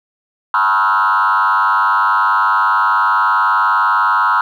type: tone with frequency modulation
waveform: sine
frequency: 1174.7 Hz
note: D6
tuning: in tune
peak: -9 dBFS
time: 0.54-4.41 s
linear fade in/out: 2 ms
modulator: 99.8 Hz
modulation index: 2.7
effects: tanh soft clip ceiling -7 dBFS + 8-bit